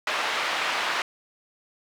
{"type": "band-pass noise", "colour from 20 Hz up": "pink", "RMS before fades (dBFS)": -27, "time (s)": [0.07, 1.02], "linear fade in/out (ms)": 2, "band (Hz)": [900, 3100], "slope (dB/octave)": 12, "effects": []}